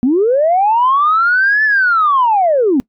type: linear two-way sweep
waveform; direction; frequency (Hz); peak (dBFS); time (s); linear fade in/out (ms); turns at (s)
sine; up then down; 230.7 to 1760 to 242.4; -8; 0.03-2.8; 0; 1.64
effects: noise-tail reverb RT60 0.1 s tail -23 dB re dry + tanh soft clip ceiling -4 dBFS